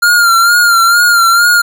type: tone with vibrato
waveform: square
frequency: 1396.9 Hz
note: F6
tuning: in tune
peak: -6 dBFS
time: 0.02-1.62 s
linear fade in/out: 10 ms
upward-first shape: sine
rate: 2.2 Hz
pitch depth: 51 cents each way
effects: none